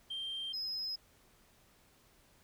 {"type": "tone pair in turn", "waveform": "sine", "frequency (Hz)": [3165, 5097], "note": ["G7", "D#8"], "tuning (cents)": [16, 41], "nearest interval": "minor sixth", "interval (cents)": 825, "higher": "second", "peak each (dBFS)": [-36, -34], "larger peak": "second", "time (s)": [[0.1, 0.53], [0.53, 0.96]], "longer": "neither", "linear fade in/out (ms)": 10, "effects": ["tanh soft clip ceiling -34 dBFS", "pink hiss -66 dBFS RMS until 2.43 s"]}